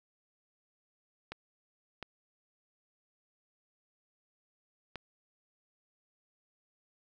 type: clicks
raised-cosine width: 0.3 ms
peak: -24 dBFS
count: 3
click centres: 1.32 / 2.027 / 4.957 s
effects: none